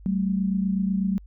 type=tone pair together; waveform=sine; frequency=190.42 / 218.5 Hz; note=G3 / A3; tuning=-50 / -12 cents; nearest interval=major second; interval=238 cents; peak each=-22 / -28 dBFS; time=0.06-1.18 s; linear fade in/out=0 ms; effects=added 50 Hz sine -43 dBFS peak until 1.26 s